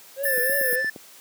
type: tone with vibrato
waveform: triangle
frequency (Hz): 527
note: C5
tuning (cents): +12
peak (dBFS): -24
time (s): 0.16-0.84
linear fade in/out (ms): 50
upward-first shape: triangle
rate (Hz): 3.1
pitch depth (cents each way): 140
type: high-pass noise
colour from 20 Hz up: pink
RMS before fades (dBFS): -27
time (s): 0.23-0.76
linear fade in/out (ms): 10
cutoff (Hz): 10000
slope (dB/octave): 96
type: tone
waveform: triangle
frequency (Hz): 1760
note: A6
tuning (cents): 0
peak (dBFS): -21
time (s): 0.25-0.9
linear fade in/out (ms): 5
type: click train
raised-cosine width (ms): 2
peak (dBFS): -23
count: 6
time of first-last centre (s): 0.38-0.961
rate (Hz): 8.6
effects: white hiss -48 dBFS RMS until 1.2 s + high-pass 200 Hz 12 dB/octave